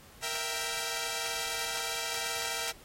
5% pulse chord, E diminished, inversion second, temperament equal, 466.2 / 659.3 / 784 Hz, Bb4 / E5 / G5, 0 / 0 / 0 cents, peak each -25 dBFS, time 0.22-2.72 s, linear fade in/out 20 ms, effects pink hiss -55 dBFS RMS until 2.84 s + AAC 48 kbps

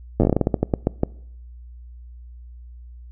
slowing click train, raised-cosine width 2 ms, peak -4 dBFS, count 16, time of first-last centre 0.2-1.034 s, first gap 9 ms, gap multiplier 1.23, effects noise-tail reverb RT60 0.7 s tail -23 dB re dry + added 60 Hz sine -38 dBFS peak until 3.11 s

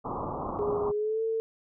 white low-pass noise, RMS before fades -34 dBFS, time 0.04-0.92 s, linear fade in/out 20 ms, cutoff 1200 Hz, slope 96 dB/octave
sine tone with pitch glide, 413.1 to 447.9 Hz, G#4 to A4, -9 to +31 cents, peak -26 dBFS, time 0.59-1.4 s, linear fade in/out 0 ms, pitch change +140 cents, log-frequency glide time 0.91-1.22 s
effects none

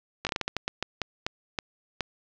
slowing click train, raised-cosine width 0.2 ms, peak -10 dBFS, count 14, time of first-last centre 0.25-2.007 s, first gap 18 ms, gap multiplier 1.3, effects low-pass 5000 Hz 12 dB/octave + 8-bit

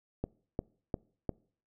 click train, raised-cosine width 2 ms, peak -19 dBFS, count 4, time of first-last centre 0.24-1.293 s, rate 2.85 Hz, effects noise-tail reverb RT60 0.5 s tail -24 dB re dry

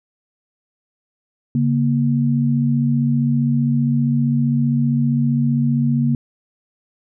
sine tone pair together, 140.13 / 235.4 Hz, C#3 / A#3, +19 / +17 cents, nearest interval major sixth, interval 898 cents, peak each -17 dBFS, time 1.55-6.15 s, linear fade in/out 2 ms, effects none

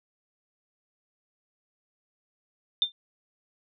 sine tone with exponential decay, 3590 Hz, A7, 34 cents sharp, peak -16 dBFS, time 2.82-2.92 s, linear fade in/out 1 ms, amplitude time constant 21 ms, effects none

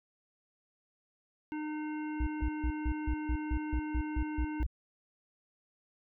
harmonic tone, 304.9 Hz, D#4, 35 cents flat, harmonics 1 / 3 / 5 / 7 / 9, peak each -35 / -45 / -49 / -52 / -54 dBFS, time 1.52-4.63 s, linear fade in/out 0 ms
sine tone bursts, 59.2 Hz, A#1, 27 cents sharp, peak -28 dBFS, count 12, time 2.2-4.666 s, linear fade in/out 5 ms, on 68 ms, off 150 ms
clicks, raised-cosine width 2 ms, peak -37 dBFS, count 2, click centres 2.408 / 3.738 s
effects none

